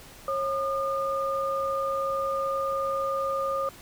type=tone pair together; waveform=sine; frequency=544 / 1214.9 Hz; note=C#5 / D#6; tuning=-33 / -42 cents; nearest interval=octave + major second; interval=1391 cents; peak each=-28 / -28 dBFS; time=0.28-3.69 s; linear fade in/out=2 ms; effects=pink hiss -48 dBFS RMS until 3.81 s